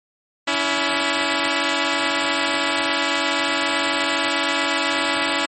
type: tone pair together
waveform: 5% pulse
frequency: 283 / 328.8 Hz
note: C#4 / E4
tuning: +36 / -4 cents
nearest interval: minor third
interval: 260 cents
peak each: -10 dBFS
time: 0.47-5.46 s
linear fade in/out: 10 ms
effects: MP3 32 kbps